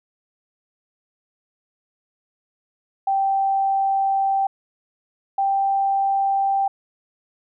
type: tone pair in turn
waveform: sine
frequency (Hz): 781 / 785.3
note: G5 / G5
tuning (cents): -7 / +3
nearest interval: unison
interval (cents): 10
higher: second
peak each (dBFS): -17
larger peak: neither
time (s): 3.07-4.47 / 5.38-6.68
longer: first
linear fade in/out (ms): 5
effects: none